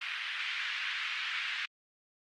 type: band-pass noise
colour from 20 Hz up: white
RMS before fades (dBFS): -36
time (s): 0.01-1.66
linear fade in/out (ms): 10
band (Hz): 1500 to 3000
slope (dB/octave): 24
effects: Opus 32 kbps